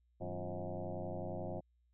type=tone with frequency modulation; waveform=sine; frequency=260 Hz; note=C4; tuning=11 cents flat; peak=-38 dBFS; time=0.2-1.61 s; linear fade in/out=20 ms; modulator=91.2 Hz; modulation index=5; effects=added 60 Hz sine -70 dBFS peak until 1.93 s